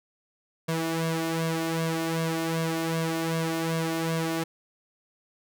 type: tone with flanger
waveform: sawtooth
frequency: 163.4 Hz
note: E3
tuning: 15 cents flat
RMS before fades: -28 dBFS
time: 0.68-4.44 s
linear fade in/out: 10 ms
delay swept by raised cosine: 1.8 to 2.8 ms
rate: 2.6 Hz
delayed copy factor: +0.75
effects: none